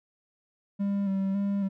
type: tone with vibrato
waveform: triangle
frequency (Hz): 196.7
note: G3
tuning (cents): +6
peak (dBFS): -23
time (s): 0.79-1.69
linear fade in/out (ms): 20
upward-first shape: square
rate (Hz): 1.8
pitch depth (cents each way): 28
effects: none